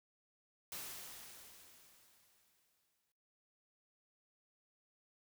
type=noise with exponential decay; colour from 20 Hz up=white; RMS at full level=-45 dBFS; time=0.72-3.12 s; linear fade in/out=1 ms; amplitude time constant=520 ms; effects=noise-tail reverb RT60 0.8 s tail -20 dB re dry